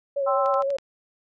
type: tone with vibrato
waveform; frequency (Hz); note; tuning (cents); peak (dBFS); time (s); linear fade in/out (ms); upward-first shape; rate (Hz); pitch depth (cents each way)
sine; 554.4; C#5; 0; -22; 0.16-0.77; 10; triangle; 9.6; 42
type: chord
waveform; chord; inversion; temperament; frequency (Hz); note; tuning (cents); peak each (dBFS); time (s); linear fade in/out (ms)
sine; C major; second; equal; 784 / 1046.5 / 1318.5; G5 / C6 / E6; 0 / 0 / 0; -26; 0.26-0.63; 20
type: click train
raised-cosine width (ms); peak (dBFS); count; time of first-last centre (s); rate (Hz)
0.2; -25; 5; 0.46-0.785; 12.3
effects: none